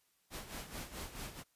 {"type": "noise with tremolo", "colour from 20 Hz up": "pink", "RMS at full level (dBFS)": -43, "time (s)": [0.3, 1.44], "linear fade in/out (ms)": 50, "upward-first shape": "sine", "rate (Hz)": 4.6, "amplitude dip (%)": 70, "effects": ["white hiss -75 dBFS RMS until 1.55 s", "resampled to 32000 Hz"]}